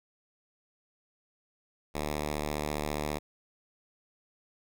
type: tone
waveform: 5% pulse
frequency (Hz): 74.8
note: D2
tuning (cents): +32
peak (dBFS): -20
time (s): 1.94-3.19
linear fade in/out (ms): 20
effects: none